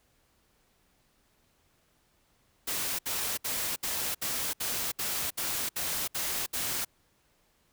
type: noise bursts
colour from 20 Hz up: white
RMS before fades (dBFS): -32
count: 11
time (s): 2.67-6.85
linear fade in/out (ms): 10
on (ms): 320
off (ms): 66
effects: pink hiss -69 dBFS RMS until 7.72 s

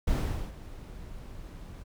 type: noise with ADSR envelope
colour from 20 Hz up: brown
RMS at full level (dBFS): -26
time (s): 0.07-1.84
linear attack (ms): 8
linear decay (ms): 440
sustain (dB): -17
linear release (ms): 22
effects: none

